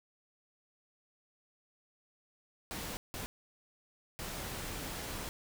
pink noise bursts at uneven times, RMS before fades -41 dBFS, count 3, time 2.71-2.97 / 3.14-3.26 / 4.19-5.29 s, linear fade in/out 0 ms, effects none

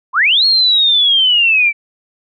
sine linear two-way sweep, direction up then down, 937 to 4324 to 2294 Hz, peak -8 dBFS, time 0.13-1.73 s, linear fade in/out 50 ms, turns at 0.45 s, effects none

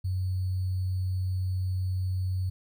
sine tone with sample-and-hold, 92.8 Hz, F#2, 6 cents sharp, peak -26 dBFS, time 0.04-2.5 s, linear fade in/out 10 ms, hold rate 4410 Hz, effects none

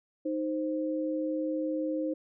sine tone pair together, 311.2 / 523.3 Hz, D#4 / C5, 0 / 0 cents, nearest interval major sixth, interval 900 cents, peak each -30 / -33 dBFS, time 0.25-2.14 s, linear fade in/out 10 ms, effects none

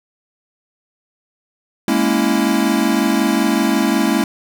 square chord, A# half-diminished seventh, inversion third, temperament equal, 207.7 / 233.1 / 277.2 / 329.6 Hz, G#3 / A#3 / C#4 / E4, 0 / 0 / 0 / 0 cents, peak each -20 dBFS, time 1.88-4.24 s, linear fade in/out 2 ms, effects none

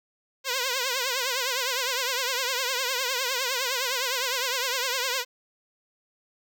5% pulse tone with vibrato, 510 Hz, C5, 44 cents flat, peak -14 dBFS, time 0.44-5.25 s, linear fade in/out 50 ms, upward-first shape triangle, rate 9.8 Hz, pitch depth 140 cents each way, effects none

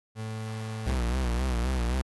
35% pulse tone, 110 Hz, A2, in tune, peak -31 dBFS, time 0.15-0.97 s, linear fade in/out 50 ms
45% pulse tone with vibrato, 61.74 Hz, B1, in tune, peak -25 dBFS, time 0.86-2.02 s, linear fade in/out 10 ms, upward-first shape sine, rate 3.8 Hz, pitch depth 110 cents each way
effects AAC 32 kbps

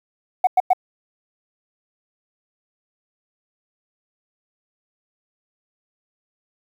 sine tone bursts, 740 Hz, F#5, in tune, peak -9 dBFS, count 3, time 0.44-0.733 s, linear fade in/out 5 ms, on 31 ms, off 100 ms, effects tanh soft clip ceiling -9 dBFS + 8-bit

